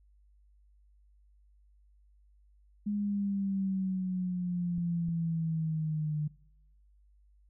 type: exponential sweep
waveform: sine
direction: down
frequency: 207.7 to 149.9 Hz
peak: -29 dBFS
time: 2.86-6.28 s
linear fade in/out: 10 ms
type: clicks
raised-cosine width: 5 ms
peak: -31 dBFS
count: 2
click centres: 4.781 / 5.086 s
effects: noise-tail reverb RT60 0.8 s tail -22 dB re dry + added 50 Hz sine -60 dBFS peak until 7.49 s